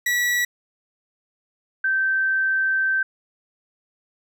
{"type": "tone pair in turn", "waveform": ["40% pulse", "sine"], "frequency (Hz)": [1941, 1553.5], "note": ["B6", "G6"], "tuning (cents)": [-31, -16], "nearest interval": "major third", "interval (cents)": 385, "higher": "first", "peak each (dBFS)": -18, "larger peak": "neither", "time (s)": [[0.06, 0.45], [1.84, 3.03]], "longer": "second", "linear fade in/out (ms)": 5, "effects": []}